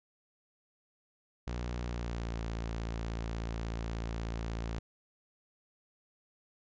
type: tone with pitch glide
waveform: sawtooth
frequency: 60.2 to 56.49 Hz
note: B1 to A1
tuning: -44 to +46 cents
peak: -31 dBFS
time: 1.47-4.79 s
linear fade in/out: 5 ms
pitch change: -110 cents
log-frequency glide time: 1.84-2.39 s
effects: resampled to 16000 Hz